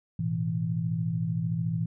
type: chord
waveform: sine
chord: A suspended second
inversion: none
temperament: equal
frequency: 110 / 123.47 / 164.81 Hz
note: A2 / B2 / E3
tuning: 0 / 0 / 0 cents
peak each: -32 / -33 / -28 dBFS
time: 0.19-1.86 s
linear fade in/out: 5 ms
effects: none